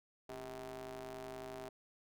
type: ring-modulated tone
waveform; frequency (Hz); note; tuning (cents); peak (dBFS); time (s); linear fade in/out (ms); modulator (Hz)
sawtooth; 123.4; B2; -1; -38; 0.29-1.69; 5; 519
effects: none